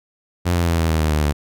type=tone with pitch steps; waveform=sawtooth; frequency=88 / 85.84 / 83.74 / 81.68 / 79.68 / 77.72 / 75.82 / 73.96 Hz; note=F2 / F2 / E2 / E2 / D#2 / D#2 / D#2 / D2; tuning=+14 / -29 / +28 / -15 / +42 / -1 / -44 / +13 cents; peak=-12 dBFS; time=0.45-1.33 s; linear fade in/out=20 ms; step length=110 ms; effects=none